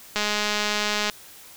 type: click train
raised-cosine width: 0.2 ms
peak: -7 dBFS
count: 197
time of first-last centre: 0.16-1.098 s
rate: 209 Hz
effects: white hiss -46 dBFS RMS until 1.56 s